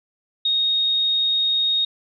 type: tone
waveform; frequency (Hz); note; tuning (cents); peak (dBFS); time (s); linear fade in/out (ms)
sine; 3729; A#7; 0; -17; 0.45-1.85; 5
effects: none